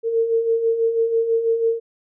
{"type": "beating tone pair", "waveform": "sine", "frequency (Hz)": [451.4, 457.5], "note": ["A4", "A#4"], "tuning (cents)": [44, -32], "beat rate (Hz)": 6.1, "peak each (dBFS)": [-25, -17], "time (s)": [0.03, 1.8], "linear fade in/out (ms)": 50, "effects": []}